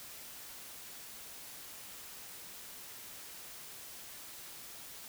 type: silence
effects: white hiss -49 dBFS RMS until 5.08 s